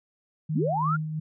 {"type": "tone with tremolo", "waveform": "sine", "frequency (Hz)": 155.56, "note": "D#3", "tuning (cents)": 0, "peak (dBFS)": -24, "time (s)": [0.49, 1.2], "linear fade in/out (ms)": 10, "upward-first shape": "sine", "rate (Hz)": 2.9, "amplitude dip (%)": 50}
{"type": "linear sweep", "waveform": "sine", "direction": "up", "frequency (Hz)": [157, 1451], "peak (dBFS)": -24, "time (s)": [0.54, 0.97], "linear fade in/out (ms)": 20}
{"effects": []}